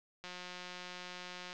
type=click train; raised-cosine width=0.2 ms; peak=-28 dBFS; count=233; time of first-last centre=0.24-1.529 s; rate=180 Hz; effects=low-pass 6000 Hz 12 dB/octave